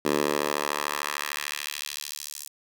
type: tone with high-pass filter sweep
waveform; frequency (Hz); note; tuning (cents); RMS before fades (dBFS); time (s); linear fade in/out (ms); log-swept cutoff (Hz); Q
10% pulse; 73.42; D2; 0; -30; 0.05-2.48; 5; 320 to 7200; 1.1
effects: 8-bit